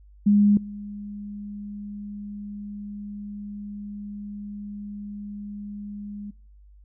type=tone with level steps; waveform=sine; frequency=205.2 Hz; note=G#3; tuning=21 cents flat; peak=-14 / -33 dBFS; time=0.26-6.31 s; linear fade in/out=10 ms; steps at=0.57 s; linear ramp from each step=2 ms; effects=noise-tail reverb RT60 0.5 s tail -26 dB re dry + added 50 Hz sine -48 dBFS peak until 6.84 s